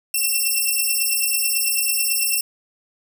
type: beating tone pair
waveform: 5% pulse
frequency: 2700 / 2709.1 Hz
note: E7 / E7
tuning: +41 / +47 cents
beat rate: 9.1 Hz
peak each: -12 dBFS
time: 0.14-2.41 s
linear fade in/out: 5 ms
effects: none